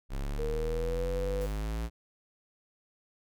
square exponential sweep, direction up, 33.3 to 57.6 Hz, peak -32 dBFS, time 0.09-1.9 s, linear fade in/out 50 ms
sine tone with pitch glide, 466.2 to 496.8 Hz, A#4 to B4, 0 to +10 cents, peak -32 dBFS, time 0.38-1.47 s, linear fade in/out 20 ms, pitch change +110 cents, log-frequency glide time 0.51-1.06 s
white noise with exponential decay, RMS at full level -50 dBFS, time 1.41-1.87 s, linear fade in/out 2 ms, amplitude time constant 98 ms
effects none

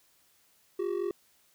triangle ring-modulated tone, 377.8 Hz, F#4, 36 cents sharp, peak -24 dBFS, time 0.79-1.11 s, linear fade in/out 2 ms, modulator 22.8 Hz, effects white hiss -66 dBFS RMS until 1.54 s

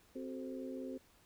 harmonic tone with a mistuned harmonic, 87.2 Hz, F2, 2 cents flat, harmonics 3 / 4 / 5 / 6, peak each -43 / -48 / -50 / -48 dBFS, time 0.15-0.98 s, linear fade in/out 10 ms, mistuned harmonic 4, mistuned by +110 cents, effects pink hiss -67 dBFS RMS until 1.25 s

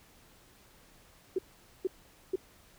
sine tone bursts, 374.7 Hz, F#4, 22 cents sharp, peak -26 dBFS, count 3, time 1.36-2.358 s, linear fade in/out 5 ms, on 26 ms, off 460 ms, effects pink hiss -60 dBFS RMS until 2.78 s

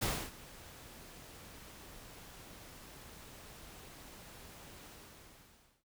pink noise with ADSR envelope, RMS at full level -33 dBFS, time 0.01-5.84 s, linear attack 15 ms, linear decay 280 ms, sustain -20 dB, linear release 970 ms, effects none

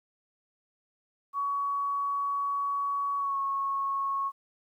sine tone with pitch glide, 1125 to 1099.3 Hz, C#6 to C#6, +25 to -15 cents, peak -27 dBFS, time 1.33-4.32 s, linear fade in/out 50 ms, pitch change -40 cents, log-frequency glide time 3.18-3.38 s, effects 11-bit

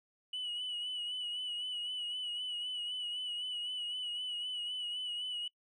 sine tone with vibrato, 2947 Hz, F#7, 8 cents flat, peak -34 dBFS, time 0.33-5.48 s, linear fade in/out 5 ms, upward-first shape sine, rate 3.9 Hz, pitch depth 41 cents each way, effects noise-tail reverb RT60 0.1 s tail -26 dB re dry + tanh soft clip ceiling -34 dBFS

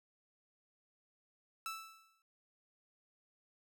sawtooth tone with exponential decay, 1318.5 Hz, E6, in tune, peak -34 dBFS, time 1.66-2.22 s, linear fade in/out 1 ms, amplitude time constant 120 ms, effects none

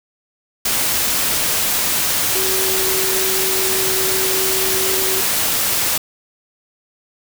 sine tone in noise, 379.8 Hz, F#4, 45 cents sharp, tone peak -23 dBFS, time 2.35-5.21 s, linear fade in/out 5 ms, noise white, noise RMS -18 dBFS, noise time 0.65-5.98 s, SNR -8 dB, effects none

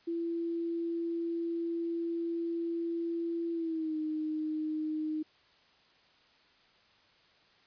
sine tone with pitch glide, 336.2 to 310.1 Hz, E4 to D#4, +34 to -6 cents, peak -31 dBFS, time 0.07-5.23 s, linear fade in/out 10 ms, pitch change -140 cents, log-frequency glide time 3.52-3.97 s, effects white hiss -64 dBFS RMS until 7.66 s + resampled to 11025 Hz

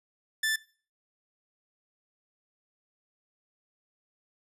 sawtooth tone, 1760 Hz, A6, in tune, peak -22 dBFS, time 0.43-0.56 s, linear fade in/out 5 ms, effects noise-tail reverb RT60 0.4 s tail -20 dB re dry + resampled to 32000 Hz

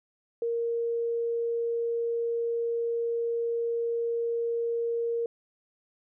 sine tone, 466.2 Hz, A#4, in tune, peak -26 dBFS, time 0.42-5.26 s, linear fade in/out 2 ms, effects none

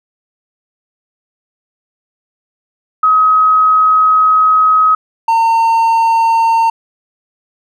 sine / triangle tone pair in turn, 1269 / 910.7 Hz, D#6 / A#5, +34 / -41 cents, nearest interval tritone, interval 575 cents, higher first, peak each -6 dBFS, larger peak neither, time 3.03-4.95 / 5.28-6.7 s, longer first, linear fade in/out 5 ms, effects none

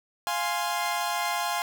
sawtooth chord, F minor, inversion none, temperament equal, 698.5 / 830.6 / 1046.5 Hz, F5 / Ab5 / C6, 0 / 0 / 0 cents, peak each -27 dBFS, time 0.27-1.62 s, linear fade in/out 0 ms, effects none

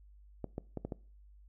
clicks, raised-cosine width 2 ms, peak -24 dBFS, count 5, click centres 0.443 / 0.581 / 0.773 / 0.85 / 0.922 s, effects noise-tail reverb RT60 0.4 s tail -22 dB re dry + added 50 Hz sine -55 dBFS peak until 1.48 s

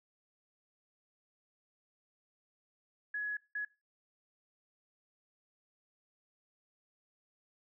sine tone bursts at uneven times, 1684 Hz, G#6, 24 cents sharp, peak -34 dBFS, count 2, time 3.14-3.37 / 3.55-3.65 s, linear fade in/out 5 ms, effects noise-tail reverb RT60 0.3 s tail -24 dB re dry

